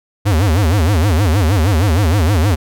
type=tone with vibrato; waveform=square; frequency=90 Hz; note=F#2; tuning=47 cents flat; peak=-11 dBFS; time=0.25-2.56 s; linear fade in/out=20 ms; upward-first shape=sine; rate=6.4 Hz; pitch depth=290 cents each way; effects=none